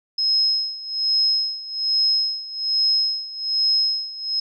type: tone with tremolo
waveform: sine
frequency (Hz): 5140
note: E8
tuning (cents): -45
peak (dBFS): -15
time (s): 0.18-4.4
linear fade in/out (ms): 5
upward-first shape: sine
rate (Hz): 1.2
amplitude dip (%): 85
effects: none